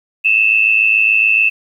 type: tone pair together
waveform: sine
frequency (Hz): 2579 / 2686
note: E7 / E7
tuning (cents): -39 / +32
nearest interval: minor second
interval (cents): 71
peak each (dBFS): -12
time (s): 0.24-1.5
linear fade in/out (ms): 20
effects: 8-bit